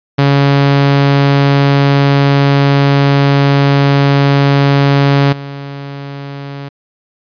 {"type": "tone with level steps", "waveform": "sawtooth", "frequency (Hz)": 140.2, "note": "C#3", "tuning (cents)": 20, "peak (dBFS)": [-3, -19], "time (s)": [0.18, 6.69], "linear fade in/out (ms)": 10, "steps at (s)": 5.32, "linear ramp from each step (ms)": 10, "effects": ["resampled to 11025 Hz"]}